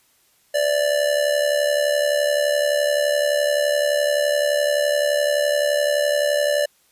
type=tone with amplitude modulation; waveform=square; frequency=585 Hz; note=D5; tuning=7 cents flat; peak=-15 dBFS; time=0.54-6.66 s; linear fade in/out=10 ms; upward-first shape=sine; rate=71.7 Hz; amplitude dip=65%; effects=white hiss -60 dBFS RMS until 6.91 s + resampled to 32000 Hz